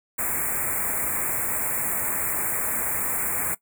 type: band-stop noise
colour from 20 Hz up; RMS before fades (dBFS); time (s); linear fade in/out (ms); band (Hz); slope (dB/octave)
white; -26; 0.18-3.55; 10; 2400 to 7300; 96
effects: noise-tail reverb RT60 0.1 s tail -19 dB re dry